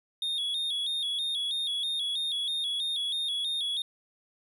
triangle tone with vibrato, 3515 Hz, A7, 2 cents flat, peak -27 dBFS, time 0.22-3.82 s, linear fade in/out 2 ms, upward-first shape square, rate 3.1 Hz, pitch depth 75 cents each way, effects none

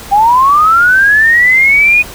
sine linear sweep, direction up, 783 to 2489 Hz, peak -4 dBFS, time 0.11-2.03 s, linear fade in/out 20 ms, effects added 60 Hz sine -38 dBFS peak until 2.14 s + pink hiss -29 dBFS RMS until 2.14 s

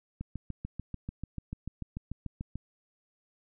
click train, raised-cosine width 5 ms, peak -24 dBFS, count 17, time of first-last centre 0.21-2.556 s, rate 6.82 Hz, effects none

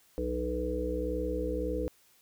harmonic tone with a mistuned harmonic, 61.74 Hz, B1, in tune, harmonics 1 / 3 / 5 / 7 / 8, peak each -35 / -42 / -36 / -37 / -34 dBFS, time 0.18-1.88 s, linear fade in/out 0 ms, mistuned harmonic 1, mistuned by +37 cents, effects white hiss -64 dBFS RMS until 2.21 s

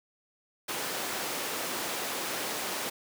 pink high-pass noise, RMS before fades -34 dBFS, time 0.68-2.9 s, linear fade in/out 10 ms, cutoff 330 Hz, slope 12 dB/octave, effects none

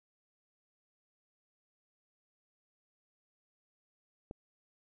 click, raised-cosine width 2 ms, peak -29 dBFS, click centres 4.311 s, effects none

